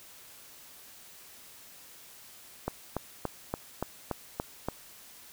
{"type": "click train", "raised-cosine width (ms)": 1, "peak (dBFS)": -16, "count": 8, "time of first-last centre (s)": [2.68, 4.686], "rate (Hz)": 3.49, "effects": ["white hiss -52 dBFS RMS until 5.32 s"]}